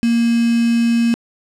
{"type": "tone with quantisation", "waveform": "sine", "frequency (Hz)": 233.1, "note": "A#3", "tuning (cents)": 0, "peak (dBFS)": -12, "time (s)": [0.03, 1.14], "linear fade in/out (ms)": 0, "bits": 4, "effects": ["low-pass 8000 Hz 12 dB/octave"]}